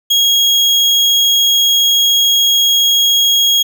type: tone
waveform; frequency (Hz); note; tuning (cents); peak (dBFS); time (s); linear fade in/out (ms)
35% pulse; 3291; G#7; -16; -7; 0.1-3.63; 10
effects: none